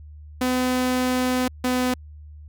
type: tone pair in turn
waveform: sawtooth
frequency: 253.2 / 251.9 Hz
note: B3 / B3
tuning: +43 / +34 cents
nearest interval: unison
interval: 9 cents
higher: first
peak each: -16 dBFS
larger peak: neither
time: 0.41-1.48 / 1.64-1.94 s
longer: first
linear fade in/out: 5 ms
effects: added 75 Hz sine -39 dBFS peak until 2.48 s